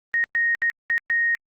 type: tone bursts at uneven times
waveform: sine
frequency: 1864.7 Hz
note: A#6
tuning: in tune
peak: -18 dBFS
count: 5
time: 0.14-0.24 / 0.35-0.55 / 0.62-0.7 / 0.9-0.98 / 1.1-1.35 s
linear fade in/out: 0 ms
effects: Opus 32 kbps